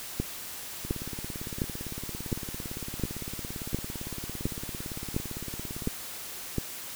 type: two click trains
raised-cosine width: 3 ms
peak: -14 / -24 dBFS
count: 10 / 90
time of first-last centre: 0.2-6.583 / 0.85-5.878 s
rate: 1.41 / 17.7 Hz
effects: white hiss -40 dBFS RMS until 6.95 s